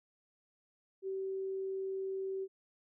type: tone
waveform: sine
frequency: 384.2 Hz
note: G4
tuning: 35 cents flat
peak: -35 dBFS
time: 1.02-2.48 s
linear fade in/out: 50 ms
effects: none